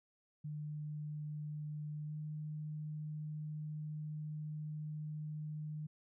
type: tone with pitch glide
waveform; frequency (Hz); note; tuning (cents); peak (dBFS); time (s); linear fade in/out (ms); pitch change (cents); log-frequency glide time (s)
sine; 150.4 to 152.41; D3 to D#3; +42 to -35; -40; 0.44-5.87; 10; +23; 2.04-2.14
effects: none